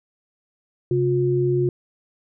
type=tone pair together; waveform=sine; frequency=133.99 / 357.7 Hz; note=C3 / F4; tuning=+42 / +41 cents; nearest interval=octave + perfect fourth; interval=1699 cents; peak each=-21 / -19 dBFS; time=0.91-1.69 s; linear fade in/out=2 ms; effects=none